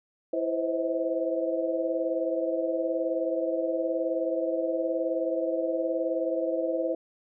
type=tone cluster; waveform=sine; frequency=331.1 / 508 / 527 / 642 Hz; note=E4 / B4 / C5 / E5; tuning=+8 / +49 / +12 / -46 cents; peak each=-31 dBFS; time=0.33-6.95 s; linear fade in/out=5 ms; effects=none